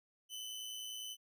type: tone with amplitude modulation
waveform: sawtooth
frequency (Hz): 3021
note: F#7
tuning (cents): +35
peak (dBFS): -38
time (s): 0.29-1.17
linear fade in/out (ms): 50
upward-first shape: sine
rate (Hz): 110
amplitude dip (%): 40
effects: none